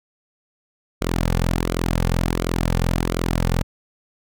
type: tone with flanger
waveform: sawtooth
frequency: 42.85 Hz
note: F1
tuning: 32 cents flat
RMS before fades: -21 dBFS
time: 1.01-3.63 s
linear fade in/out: 10 ms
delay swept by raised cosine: 1.1 to 3.1 ms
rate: 1.4 Hz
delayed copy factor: -0.65
effects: none